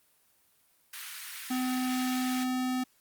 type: high-pass noise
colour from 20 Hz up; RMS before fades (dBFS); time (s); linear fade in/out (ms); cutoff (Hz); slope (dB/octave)
pink; -41; 0.93-2.44; 5; 1500; 24
type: tone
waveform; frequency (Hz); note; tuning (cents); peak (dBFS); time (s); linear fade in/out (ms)
square; 254.8; C4; -46; -29; 1.5-2.84; 10
effects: white hiss -67 dBFS RMS until 3 s + Opus 32 kbps